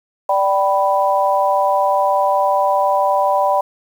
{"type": "chord", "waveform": "sine", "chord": "G major", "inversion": "second", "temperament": "equal with one note detuned", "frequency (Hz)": [587.3, 775.4, 987.8], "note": ["D5", "G5", "B5"], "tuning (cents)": [0, -19, 0], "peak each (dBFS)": -17, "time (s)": [0.29, 3.61], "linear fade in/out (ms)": 5, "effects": ["7-bit"]}